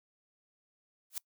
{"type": "noise with exponential growth", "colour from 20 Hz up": "blue", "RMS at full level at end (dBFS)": -32, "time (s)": [1.1, 1.18], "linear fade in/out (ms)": 2, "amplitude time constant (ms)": 16, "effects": ["noise-tail reverb RT60 0.1 s tail -24 dB re dry"]}